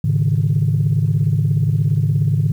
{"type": "chord", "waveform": "sine", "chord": "Ab suspended fourth", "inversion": "none", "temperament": "equal with one note detuned", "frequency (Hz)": [106.01, 138.59, 155.56], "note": ["Ab2", "Db3", "Eb3"], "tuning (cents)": [36, 0, 0], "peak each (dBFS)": -17, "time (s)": [0.04, 2.52], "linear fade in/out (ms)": 5, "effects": ["tanh soft clip ceiling -7 dBFS", "8-bit"]}